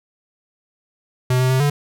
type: tone with pitch steps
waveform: square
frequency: 126.9 / 128.4 / 130.4 / 144.7 Hz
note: B2 / C3 / C3 / D3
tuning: +47 / -32 / -5 / -25 cents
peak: -15 dBFS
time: 1.3-1.7 s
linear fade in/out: 5 ms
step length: 100 ms
effects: none